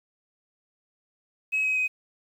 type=tone with pitch steps; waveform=sine; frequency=2560 / 2538 / 2516 Hz; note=D#7 / D#7 / D#7; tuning=+49 / +34 / +19 cents; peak=-21 dBFS; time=1.52-1.88 s; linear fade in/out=20 ms; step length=120 ms; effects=tanh soft clip ceiling -19 dBFS + 9-bit